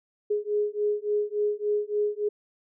sine beating tone pair, 415.3 / 418.8 Hz, G#4 / G#4, 0 / +15 cents, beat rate 3.5 Hz, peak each -27 dBFS, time 0.3-2.29 s, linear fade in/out 10 ms, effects none

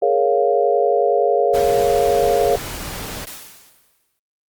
sine chord, Bb minor seventh, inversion third, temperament equal, 415.3 / 466.2 / 554.4 / 698.5 Hz, Ab4 / Bb4 / Db5 / F5, 0 / 0 / 0 / 0 cents, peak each -19 dBFS, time 0.02-2.56 s, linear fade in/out 5 ms
pink noise, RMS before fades -29 dBFS, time 1.53-3.26 s, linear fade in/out 20 ms
white noise with exponential decay, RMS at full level -32 dBFS, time 3.27-4.19 s, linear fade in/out 0 ms, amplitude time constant 200 ms
effects Opus 32 kbps

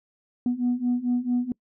sine beating tone pair, 242.8 / 247.3 Hz, B3 / B3, -29 / +3 cents, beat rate 4.5 Hz, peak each -25 / -23 dBFS, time 0.46-1.52 s, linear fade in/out 2 ms, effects noise-tail reverb RT60 0.1 s tail -26 dB re dry + tanh soft clip ceiling -17 dBFS

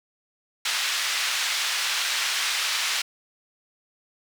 white band-pass noise, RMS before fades -26 dBFS, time 0.65-3.02 s, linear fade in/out 5 ms, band 1400 to 4500 Hz, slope 12 dB/octave, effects none

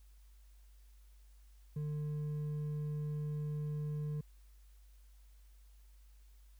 sine tone with hard clipping, 150 Hz, D3, 37 cents sharp, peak -37 dBFS, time 1.76-4.21 s, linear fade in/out 5 ms, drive 4 dB, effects added 50 Hz sine -57 dBFS peak until 6.59 s + white hiss -73 dBFS RMS until 6.59 s

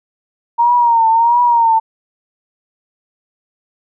sine tone with vibrato, 932.3 Hz, A#5, in tune, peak -8 dBFS, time 0.58-1.8 s, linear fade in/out 20 ms, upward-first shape triangle, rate 1.5 Hz, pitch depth 79 cents each way, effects none

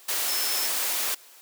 sine tone in noise, 5274 Hz, E8, in tune, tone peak -30 dBFS, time 0.28-0.67 s, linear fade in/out 10 ms, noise white, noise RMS -27 dBFS, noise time 0.08-1.15 s, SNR -6 dB, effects white hiss -51 dBFS RMS until 1.41 s + high-pass 400 Hz 12 dB/octave

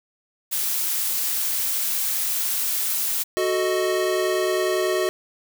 blue noise, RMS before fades -24 dBFS, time 0.51-3.24 s, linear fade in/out 20 ms
square chord, D# diminished, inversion first, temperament equal, 370 / 440 / 622.3 Hz, F#4 / A4 / D#5, 0 / 0 / 0 cents, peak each -23 / -29 / -26 dBFS, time 3.37-5.09 s, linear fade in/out 0 ms
effects none

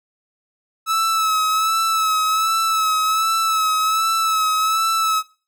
45% pulse tone with vibrato, 1300 Hz, E6, 24 cents flat, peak -16 dBFS, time 0.86-5.23 s, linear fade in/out 50 ms, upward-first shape sine, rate 1.3 Hz, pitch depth 34 cents each way, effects noise-tail reverb RT60 0.4 s tail -22 dB re dry

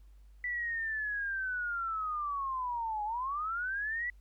sine linear two-way sweep, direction down then up, 1978 to 825 to 1978 Hz, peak -32 dBFS, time 0.44-4.1 s, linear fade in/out 2 ms, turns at 3.04 s, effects added 50 Hz sine -53 dBFS peak until 4.2 s + pink hiss -75 dBFS RMS until 4.2 s

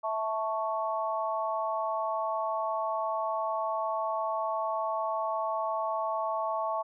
sine chord, A major, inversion second, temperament equal with one note detuned, 654.7 / 880 / 1108.7 Hz, E5 / A5 / C#6, -12 / 0 / 0 cents, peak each -32 / -33 / -33 dBFS, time 0.03-6.83 s, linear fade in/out 20 ms, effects none

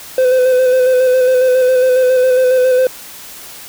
triangle tone with vibrato, 510 Hz, C5, 44 cents flat, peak -6 dBFS, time 0.18-2.87 s, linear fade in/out 2 ms, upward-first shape square, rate 7.3 Hz, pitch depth 23 cents each way, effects white hiss -33 dBFS RMS until 3.68 s

